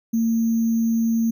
sine tone with sample-and-hold, 227.6 Hz, A#3, 41 cents flat, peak -17 dBFS, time 0.13-1.31 s, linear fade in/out 10 ms, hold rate 6300 Hz, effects none

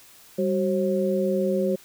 sine tone cluster, 195.5 / 376 / 538 Hz, G3 / F#4 / C5, -4 / +28 / +48 cents, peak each -25 dBFS, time 0.38-1.76 s, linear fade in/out 10 ms, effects white hiss -51 dBFS RMS until 1.84 s

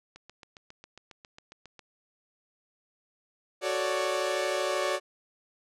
click train, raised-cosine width 0.2 ms, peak -30 dBFS, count 13, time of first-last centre 0.16-1.793 s, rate 7.35 Hz
sawtooth chord, D major seventh, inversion first, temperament equal, 370 / 440 / 554.4 / 587.3 Hz, F#4 / A4 / C#5 / D5, 0 / 0 / 0 / 0 cents, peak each -29 / -33 / -28 / -27 dBFS, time 3.61-5 s, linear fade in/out 50 ms
effects low-pass 9000 Hz 12 dB/octave

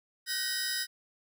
sawtooth tone cluster, 1482 / 1546 / 1885 / 3895 / 5030 Hz, F#6 / G6 / A#6 / B7 / D#8, +2 / -24 / +19 / -25 / +18 cents, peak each -40 / -36 / -33 / -38 / -31 dBFS, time 0.26-0.87 s, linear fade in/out 50 ms, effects none

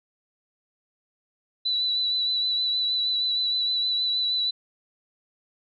sine tone with vibrato, 3966 Hz, B7, 7 cents sharp, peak -22 dBFS, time 1.65-4.51 s, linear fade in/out 10 ms, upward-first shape triangle, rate 6.4 Hz, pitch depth 30 cents each way, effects none

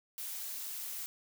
blue noise, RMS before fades -41 dBFS, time 0.18-1.06 s, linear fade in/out 0 ms, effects none

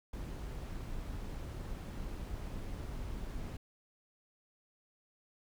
brown noise with amplitude modulation, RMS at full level -40 dBFS, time 0.13-3.57 s, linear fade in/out 5 ms, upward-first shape sine, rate 222 Hz, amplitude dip 30%, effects none

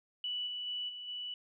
sine tone with level steps, 2960 Hz, F#7, in tune, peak -34 / -37 / -35 / -42 / -38 dBFS, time 0.24-1.34 s, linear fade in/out 2 ms, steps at 0.46 / 0.66 / 0.88 / 1.07 s, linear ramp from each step 20 ms, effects none

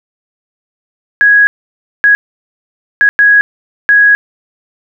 sine tone bursts at uneven times, 1661.2 Hz, G#6, in tune, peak -3 dBFS, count 5, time 1.21-1.47 / 2.04-2.15 / 3.01-3.09 / 3.19-3.41 / 3.89-4.15 s, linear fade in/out 0 ms, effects none

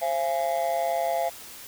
triangle tone with amplitude modulation, 681 Hz, F5, 44 cents flat, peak -17 dBFS, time 0.01-1.3 s, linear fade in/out 20 ms, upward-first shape sine, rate 151 Hz, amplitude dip 100%, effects white hiss -43 dBFS RMS until 1.67 s

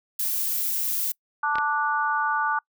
violet noise, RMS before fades -26 dBFS, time 0.19-1.12 s, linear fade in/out 5 ms
harmonic tone, 293.7 Hz, D4, in tune, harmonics 3 / 4 / 5, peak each -26 / -26 / -26 dBFS, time 1.43-2.59 s, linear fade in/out 5 ms
clicks, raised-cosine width 0.3 ms, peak -16 dBFS, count 2, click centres 1.556 / 1.584 s
effects noise-tail reverb RT60 0.1 s tail -26 dB re dry

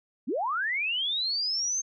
sine linear sweep, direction up, 189.3 to 6400 Hz, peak -26 dBFS, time 0.27-1.82 s, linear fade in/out 20 ms, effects none

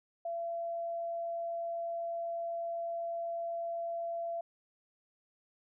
sine tone, 677 Hz, E5, 46 cents sharp, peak -34 dBFS, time 0.25-4.41 s, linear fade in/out 5 ms, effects none

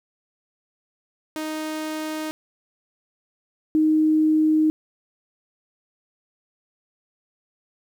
sawtooth / sine tone pair in turn, 311.1 / 311.1 Hz, D#4 / D#4, 0 / 0 cents, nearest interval unison, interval 0 cents, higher neither, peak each -23 / -15 dBFS, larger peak second, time 1.36-2.31 / 3.75-4.7 s, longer neither, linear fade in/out 0 ms, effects 9-bit

